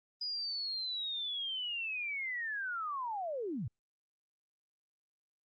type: linear sweep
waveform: sine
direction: down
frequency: 4964 to 92.5 Hz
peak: -35 dBFS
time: 0.21-3.68 s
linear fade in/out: 5 ms
effects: Opus 32 kbps